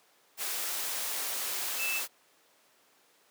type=tone in noise; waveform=sine; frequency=2637 Hz; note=E7; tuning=in tune; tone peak=-31 dBFS; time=1.77-2.02 s; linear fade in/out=50 ms; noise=white; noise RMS=-34 dBFS; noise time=0.37-2.08 s; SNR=0 dB; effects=pink hiss -64 dBFS RMS until 3.3 s + high-pass 400 Hz 12 dB/octave